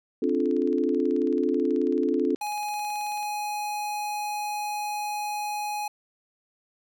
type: chord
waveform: sine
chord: D minor seventh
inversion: third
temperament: equal with one note detuned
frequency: 261.6 / 293.7 / 349.2 / 434.4 Hz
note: C4 / D4 / F4 / A4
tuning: 0 / 0 / 0 / -22 cents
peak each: -27 dBFS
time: 0.22-2.35 s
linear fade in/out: 5 ms
type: click train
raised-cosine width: 0.2 ms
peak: -32 dBFS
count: 56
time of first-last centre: 0.24-3.229 s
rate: 18.4 Hz
type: tone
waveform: square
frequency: 835 Hz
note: G#5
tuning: 9 cents sharp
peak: -29 dBFS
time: 2.41-5.88 s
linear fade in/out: 5 ms
effects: none